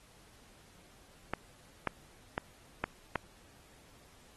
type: clicks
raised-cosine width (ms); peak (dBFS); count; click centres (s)
0.5; -16; 5; 1.336 / 1.873 / 2.379 / 2.84 / 3.157
effects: pink hiss -61 dBFS RMS until 4.36 s + AAC 32 kbps